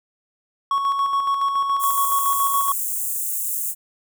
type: tone with tremolo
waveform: triangle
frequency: 1108.7 Hz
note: C#6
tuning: in tune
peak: -15 dBFS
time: 0.71-2.72 s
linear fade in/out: 2 ms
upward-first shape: square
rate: 7.1 Hz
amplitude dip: 40%
type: high-pass noise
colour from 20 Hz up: white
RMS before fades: -25 dBFS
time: 1.79-3.75 s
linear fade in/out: 50 ms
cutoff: 7100 Hz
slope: 48 dB/octave
effects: none